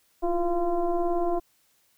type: tone with frequency modulation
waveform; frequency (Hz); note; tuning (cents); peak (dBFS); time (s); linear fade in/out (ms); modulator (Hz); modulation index
sine; 349.2; F4; 0; -22; 0.22-1.4; 20; 340; 1.3
effects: white hiss -66 dBFS RMS until 1.97 s